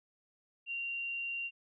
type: tone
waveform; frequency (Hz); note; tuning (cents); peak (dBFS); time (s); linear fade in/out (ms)
sine; 2765; F7; -18; -35; 0.66-1.51; 50
effects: none